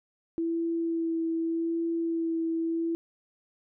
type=tone with vibrato; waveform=sine; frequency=330.7 Hz; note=E4; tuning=6 cents sharp; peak=-26 dBFS; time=0.38-2.95 s; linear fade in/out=0 ms; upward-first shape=sine; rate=0.84 Hz; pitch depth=15 cents each way; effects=none